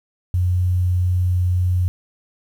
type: tone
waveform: sine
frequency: 90.2 Hz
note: F#2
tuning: 44 cents flat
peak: -15 dBFS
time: 0.34-1.88 s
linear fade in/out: 0 ms
effects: 8-bit